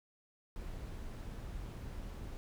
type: noise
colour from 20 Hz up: brown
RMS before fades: -44 dBFS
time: 0.56-2.37 s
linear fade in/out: 0 ms
effects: none